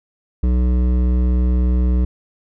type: tone with hard clipping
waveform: sine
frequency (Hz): 61.74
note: B1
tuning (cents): 0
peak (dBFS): -15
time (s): 0.43-2.05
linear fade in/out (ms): 5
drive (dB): 12
effects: none